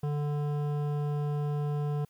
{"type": "tone with hard clipping", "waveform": "triangle", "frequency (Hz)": 146.83, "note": "D3", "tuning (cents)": 0, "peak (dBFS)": -30, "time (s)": [0.03, 2.05], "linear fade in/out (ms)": 5, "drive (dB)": 17, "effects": ["white hiss -69 dBFS RMS until 2.09 s"]}